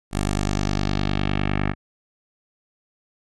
10% pulse tone with low-pass filter sweep, 49.84 Hz, G1, 29 cents sharp, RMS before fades -23 dBFS, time 0.11-1.75 s, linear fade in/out 50 ms, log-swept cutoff 10000 to 2000 Hz, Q 1.9, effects none

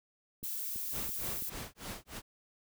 violet noise, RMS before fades -38 dBFS, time 0.43-1.5 s, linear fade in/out 10 ms
click train, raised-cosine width 3 ms, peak -35 dBFS, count 4, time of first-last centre 0.43-1.423 s, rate 3.02 Hz
pink noise with tremolo, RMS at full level -41 dBFS, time 0.91-2.22 s, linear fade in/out 50 ms, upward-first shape sine, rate 3.3 Hz, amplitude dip 100%
effects none

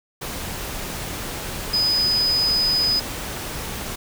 sine tone in noise, 5000 Hz, D#8, 8 cents sharp, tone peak -17 dBFS, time 1.73-3 s, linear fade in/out 10 ms, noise pink, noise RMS -30 dBFS, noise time 0.21-3.96 s, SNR +10 dB, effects none

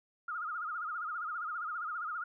sine tone with vibrato, 1323 Hz, E6, 6 cents sharp, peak -35 dBFS, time 0.28-2.24 s, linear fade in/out 5 ms, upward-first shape sine, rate 15 Hz, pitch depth 140 cents each way, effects none

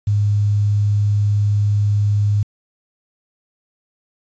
sine tone with quantisation, 103.1 Hz, G#2, 12 cents flat, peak -13 dBFS, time 0.07-2.43 s, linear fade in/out 5 ms, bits 7, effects resampled to 16000 Hz

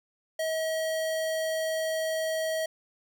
square tone, 639 Hz, D#5, 46 cents sharp, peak -28 dBFS, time 0.39-2.66 s, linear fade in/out 5 ms, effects none

